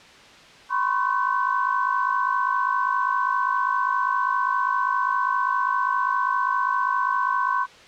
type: tone cluster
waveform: sine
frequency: 994 / 1049 / 1099 / 1523 Hz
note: B5 / C6 / C#6 / F#6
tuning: +11 / +4 / -15 / +50 cents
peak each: -25 / -26 / -25 / -27 dBFS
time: 0.69-7.67 s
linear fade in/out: 50 ms
effects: white hiss -47 dBFS RMS until 7.87 s + low-pass 4000 Hz 12 dB/octave